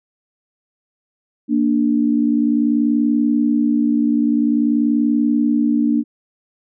sine tone pair together, 233.1 / 293.6 Hz, A#3 / D4, 0 / 0 cents, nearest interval major third, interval 400 cents, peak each -16 dBFS, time 1.48-6.04 s, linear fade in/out 50 ms, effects none

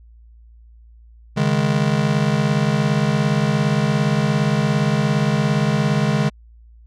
square chord, C# suspended second, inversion none, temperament just, 138.59 / 155.92 / 207.9 Hz, C#3 / D#3 / G#3, 0 / +4 / +2 cents, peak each -21 dBFS, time 1.36-6.3 s, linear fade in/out 20 ms, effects added 57 Hz sine -43 dBFS peak until 6.86 s + low-pass 6000 Hz 12 dB/octave

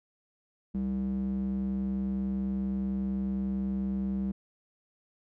square tone with band-pass filter, 65.41 Hz, C2, in tune, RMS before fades -31 dBFS, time 0.74-4.32 s, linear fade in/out 10 ms, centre 210 Hz, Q 4.1, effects none

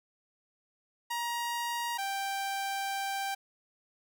sawtooth tone pair in turn, 946 / 785.5 Hz, A#5 / G5, +25 / +3 cents, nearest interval minor third, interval 322 cents, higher first, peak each -28 dBFS, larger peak neither, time 1.1-1.98 / 1.98-3.35 s, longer second, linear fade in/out 10 ms, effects none

